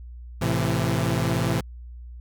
sawtooth chord, A minor, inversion none, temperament equal with one note detuned, 110 / 130.81 / 167.5 Hz, A2 / C3 / E3, 0 / 0 / +28 cents, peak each -22 dBFS, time 0.41-1.61 s, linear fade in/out 10 ms, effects added 60 Hz sine -37 dBFS peak until 2.2 s

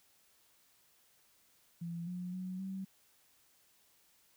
sine tone with pitch steps, 169.7 / 179.6 / 184.8 / 191.4 Hz, F3 / F3 / F#3 / G3, -49 / +49 / -2 / -41 cents, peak -38 dBFS, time 1.81-2.85 s, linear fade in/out 10 ms, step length 260 ms, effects white hiss -69 dBFS RMS until 4.36 s

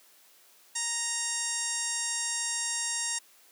harmonic tone, 933 Hz, A#5, 1 cent sharp, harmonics 1 / 2 / 3 / 4 / 5 / 6 / 7 / 8 / 9 / 10, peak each -44 / -39 / -44 / -42 / -44 / -36 / -39 / -34 / -44 / -36 dBFS, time 0.75-3.19 s, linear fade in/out 10 ms, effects white hiss -59 dBFS RMS until 3.51 s + high-pass 300 Hz 12 dB/octave

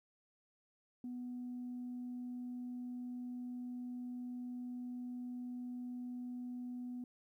sine tone, 246.9 Hz, B3, in tune, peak -40 dBFS, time 1.04-7.04 s, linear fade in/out 2 ms, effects tanh soft clip ceiling -38 dBFS + 13-bit

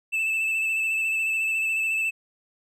triangle tone with vibrato, 2637 Hz, E7, in tune, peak -21 dBFS, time 0.12-2.11 s, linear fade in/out 20 ms, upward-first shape square, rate 14 Hz, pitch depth 17 cents each way, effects none

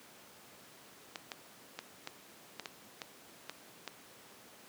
clicks, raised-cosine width 0.2 ms, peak -22 dBFS, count 9, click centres 1.158 / 1.318 / 1.79 / 2.074 / 2.597 / 2.658 / 3.018 / 3.496 / 3.877 s, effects pink hiss -56 dBFS RMS until 4.68 s + high-pass 200 Hz 12 dB/octave

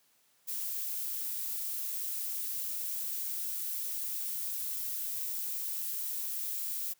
violet noise, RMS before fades -36 dBFS, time 0.47-6.94 s, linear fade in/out 20 ms, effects white hiss -69 dBFS RMS until 6.99 s + high-pass 100 Hz 12 dB/octave

